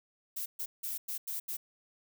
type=noise bursts at uneven times; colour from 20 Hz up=violet; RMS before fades=-37 dBFS; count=6; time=0.36-0.46 / 0.59-0.66 / 0.83-0.98 / 1.08-1.18 / 1.27-1.4 / 1.48-1.57 s; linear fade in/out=10 ms; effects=none